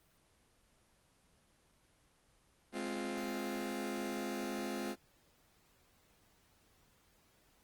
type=chord; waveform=sawtooth; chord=F minor; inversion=first; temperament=just; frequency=209.5 / 261.9 / 349.2 Hz; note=Ab3 / C4 / F4; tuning=+15 / +2 / 0 cents; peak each=-38 / -38 / -38 dBFS; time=2.72-4.96 s; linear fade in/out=50 ms; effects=pink hiss -70 dBFS RMS until 7.63 s + Opus 24 kbps